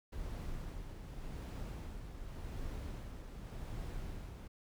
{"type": "noise with tremolo", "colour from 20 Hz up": "brown", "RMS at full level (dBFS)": -42, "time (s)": [0.12, 4.48], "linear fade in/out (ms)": 10, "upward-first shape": "sine", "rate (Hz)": 0.87, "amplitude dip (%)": 45, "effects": []}